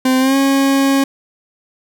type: tone with pitch glide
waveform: 40% pulse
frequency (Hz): 259 to 273.3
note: C4 to C#4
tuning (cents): -17 to -24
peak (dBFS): -10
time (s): 0.05-1.04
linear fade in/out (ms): 5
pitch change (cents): +93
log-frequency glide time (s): 0.19-0.36
effects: none